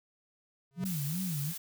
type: tone with exponential growth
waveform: square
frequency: 137.3 Hz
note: C#3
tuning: 16 cents flat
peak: -34 dBFS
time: 0.71-0.84 s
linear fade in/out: 0 ms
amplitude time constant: 27 ms
type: tone with vibrato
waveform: sine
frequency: 163.8 Hz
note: E3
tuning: 11 cents flat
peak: -32 dBFS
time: 0.76-1.54 s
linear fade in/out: 50 ms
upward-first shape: sine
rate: 2.7 Hz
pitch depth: 260 cents each way
type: noise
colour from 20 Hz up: blue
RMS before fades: -40 dBFS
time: 0.85-1.58 s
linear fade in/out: 10 ms
effects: none

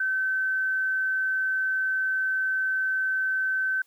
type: tone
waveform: sine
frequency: 1535 Hz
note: G6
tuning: 37 cents flat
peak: -23 dBFS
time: 0-3.82 s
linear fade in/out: 5 ms
effects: white hiss -65 dBFS RMS until 3.86 s + high-pass 300 Hz 12 dB/octave

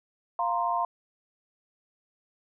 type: chord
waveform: sine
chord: F suspended fourth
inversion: none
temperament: equal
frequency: 698.5 / 932.3 / 1046.5 Hz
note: F5 / Bb5 / C6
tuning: 0 / 0 / 0 cents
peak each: -29 dBFS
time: 0.39-0.85 s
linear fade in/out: 2 ms
effects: none

